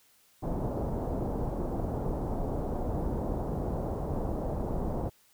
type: low-pass noise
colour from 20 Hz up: pink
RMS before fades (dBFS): -32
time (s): 0.42-5.1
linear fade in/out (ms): 20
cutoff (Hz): 810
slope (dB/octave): 24
effects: white hiss -64 dBFS RMS until 5.33 s

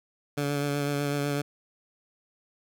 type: tone with vibrato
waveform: 15% pulse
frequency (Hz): 143.6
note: D3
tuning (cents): -39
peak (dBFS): -20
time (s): 0.37-1.42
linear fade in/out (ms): 10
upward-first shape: sine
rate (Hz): 8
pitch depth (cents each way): 21
effects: none

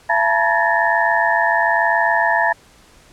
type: tone cluster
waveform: sine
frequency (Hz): 677 / 872 / 953 / 1709 / 1816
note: E5 / A5 / A#5 / G#6 / A#6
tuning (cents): +46 / -16 / +38 / +49 / -46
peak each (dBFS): -20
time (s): 0.09-2.53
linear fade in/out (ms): 10
effects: pink hiss -49 dBFS RMS until 3.12 s + low-pass 10000 Hz 12 dB/octave

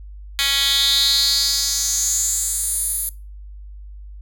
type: tone with high-pass filter sweep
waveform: 10% pulse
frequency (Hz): 277.2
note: C#4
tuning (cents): 0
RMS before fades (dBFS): -19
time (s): 0.39-3.09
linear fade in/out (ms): 0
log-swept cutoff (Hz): 2800 to 11000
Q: 4.5
effects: noise-tail reverb RT60 0.3 s tail -21 dB re dry + added 50 Hz sine -34 dBFS peak until 4.21 s

